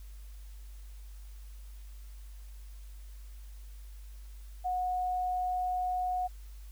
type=tone; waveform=sine; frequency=730 Hz; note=F#5; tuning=24 cents flat; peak=-29 dBFS; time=4.64-6.28 s; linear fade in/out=20 ms; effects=added 50 Hz sine -44 dBFS peak until 6.71 s + white hiss -62 dBFS RMS until 6.71 s